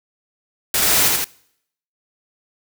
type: noise with echo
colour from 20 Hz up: white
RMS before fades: -18 dBFS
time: 0.74-1.08 s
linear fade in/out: 2 ms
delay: 82 ms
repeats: 2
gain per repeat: -2 dB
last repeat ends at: 1.244 s
effects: noise-tail reverb RT60 0.7 s tail -23 dB re dry